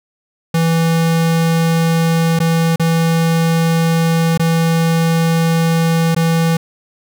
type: tone with dropouts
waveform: square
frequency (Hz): 164.81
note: E3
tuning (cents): 0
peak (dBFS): -12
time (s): 0.54-6.57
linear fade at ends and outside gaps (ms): 5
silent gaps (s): 2.391-2.401 / 2.76-2.796 / 4.376-4.395 / 6.148-6.163
effects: none